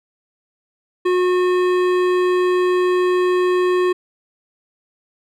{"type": "tone with hard clipping", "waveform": "sine", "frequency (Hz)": 362.7, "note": "F#4", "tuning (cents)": -34, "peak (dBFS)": -16, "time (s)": [1.05, 3.93], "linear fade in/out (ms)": 10, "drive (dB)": 14, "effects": []}